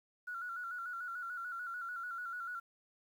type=tone with vibrato; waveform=sine; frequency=1416 Hz; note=F6; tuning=23 cents sharp; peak=-39 dBFS; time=0.27-2.6 s; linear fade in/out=10 ms; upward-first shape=square; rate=6.8 Hz; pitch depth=58 cents each way; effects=11-bit